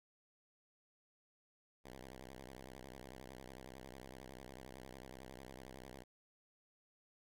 5% pulse tone with vibrato, 64.7 Hz, C2, 19 cents flat, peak -40 dBFS, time 1.84-6.04 s, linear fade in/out 20 ms, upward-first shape sine, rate 11 Hz, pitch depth 150 cents each way, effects none

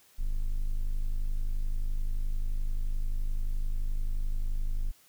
triangle tone, 25.76 Hz, G#0, 13 cents flat, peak -24 dBFS, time 0.18-4.92 s, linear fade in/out 20 ms, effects white hiss -61 dBFS RMS until 5.08 s

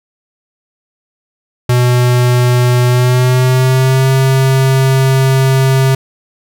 square tone with pitch glide, 123.47 to 133.1 Hz, B2 to C3, 0 to +30 cents, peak -8 dBFS, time 1.69-5.95 s, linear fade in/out 5 ms, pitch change +130 cents, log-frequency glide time 2.87-4.1 s, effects none

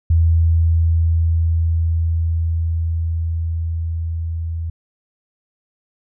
sine tone with level ramp, 82.41 Hz, E2, in tune, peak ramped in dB -10 to -21 dBFS, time 0.1-4.7 s, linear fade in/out 5 ms, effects none

